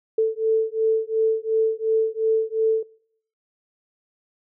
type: beating tone pair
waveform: sine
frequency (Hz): 441.6 / 444.4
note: A4 / A4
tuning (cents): +6 / +17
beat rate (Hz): 2.8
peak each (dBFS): -21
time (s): 0.18-2.83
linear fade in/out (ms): 5
effects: noise-tail reverb RT60 0.6 s tail -22 dB re dry